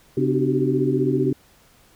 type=tone cluster; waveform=sine; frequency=136.3 / 258.6 / 302.1 / 373.1 / 388.4 Hz; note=C#3 / C4 / D4 / F#4 / G4; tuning=-29 / -20 / +49 / +14 / -16 cents; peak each=-24 dBFS; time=0.17-1.33 s; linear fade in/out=5 ms; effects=pink hiss -55 dBFS RMS until 1.95 s